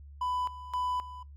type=tone with tremolo; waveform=triangle; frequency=997 Hz; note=B5; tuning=16 cents sharp; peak=-27 dBFS; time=0.21-1.23 s; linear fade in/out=5 ms; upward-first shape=square; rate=1.9 Hz; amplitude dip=80%; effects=noise-tail reverb RT60 0.2 s tail -24 dB re dry + added 71 Hz sine -46 dBFS peak until 1.36 s